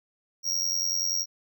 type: tone with amplitude modulation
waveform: square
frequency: 5630 Hz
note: F8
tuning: 13 cents sharp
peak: -22 dBFS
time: 0.43-1.26 s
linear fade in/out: 50 ms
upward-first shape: sine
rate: 90.3 Hz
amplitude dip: 80%
effects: none